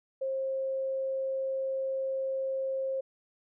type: tone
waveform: sine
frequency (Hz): 533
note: C5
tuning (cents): +32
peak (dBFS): -29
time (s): 0.21-3.01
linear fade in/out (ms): 10
effects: none